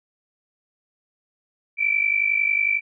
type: tone pair together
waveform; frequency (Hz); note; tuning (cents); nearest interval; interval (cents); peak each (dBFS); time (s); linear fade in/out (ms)
sine; 2304 / 2355; D7 / D7; -34 / +4; unison; 38; -21; 1.77-2.81; 50
effects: none